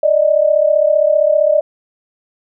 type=tone pair together; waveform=sine; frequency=587.3 / 622.6 Hz; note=D5 / D#5; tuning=0 / +1 cents; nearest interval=minor second; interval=101 cents; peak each=-12 dBFS; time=0.03-1.61 s; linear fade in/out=5 ms; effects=none